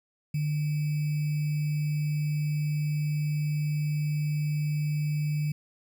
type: tone with sample-and-hold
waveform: sine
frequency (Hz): 150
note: D3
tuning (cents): +37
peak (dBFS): -25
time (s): 0.34-5.52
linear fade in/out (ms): 5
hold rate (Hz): 2450
effects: none